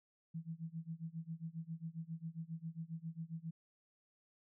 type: tone with tremolo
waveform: sine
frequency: 163.6 Hz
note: E3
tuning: 13 cents flat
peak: -39 dBFS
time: 0.34-3.51 s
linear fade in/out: 10 ms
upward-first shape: sine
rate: 7.4 Hz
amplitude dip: 95%
effects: none